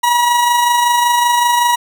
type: tone with amplitude modulation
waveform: 40% pulse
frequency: 962 Hz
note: B5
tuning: 46 cents flat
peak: -8 dBFS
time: 0.03-1.76 s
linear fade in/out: 10 ms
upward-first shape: sine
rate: 25.3 Hz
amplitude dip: 35%
effects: none